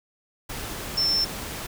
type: tone in noise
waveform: sine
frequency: 5360 Hz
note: E8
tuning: 28 cents sharp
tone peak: -20 dBFS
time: 0.97-1.25 s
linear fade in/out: 10 ms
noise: pink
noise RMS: -34 dBFS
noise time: 0.49-1.67 s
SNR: +11 dB
effects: none